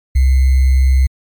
sine tone with sample-and-hold, 65.6 Hz, C2, 5 cents sharp, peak -7 dBFS, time 0.15-1.07 s, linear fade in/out 10 ms, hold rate 2100 Hz, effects MP3 96 kbps

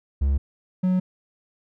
triangle tone pair in turn, 69.3 / 184.05 Hz, C#2 / F#3, 0 / -9 cents, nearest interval octave + perfect fourth, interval 1691 cents, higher second, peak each -16 dBFS, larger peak neither, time 0.21-0.38 / 0.83-1 s, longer neither, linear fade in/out 10 ms, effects none

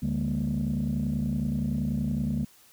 sine tone cluster, 73.2 / 145.8 / 203.1 / 233.7 Hz, D2 / D3 / G#3 / A#3, -5 / -12 / -38 / +5 cents, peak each -33 / -29 / -29 / -29 dBFS, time 0.02-2.45 s, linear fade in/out 10 ms, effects tanh soft clip ceiling -20 dBFS + white hiss -57 dBFS RMS until 2.72 s

